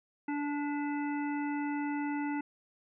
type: harmonic tone with a mistuned harmonic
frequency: 290.7 Hz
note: D4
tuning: 18 cents flat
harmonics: 1 / 3 / 5 / 7 / 9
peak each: -32 / -39 / -45 / -45 / -50 dBFS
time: 0.28-2.41 s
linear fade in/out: 5 ms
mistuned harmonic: 7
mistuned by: -21 cents
effects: none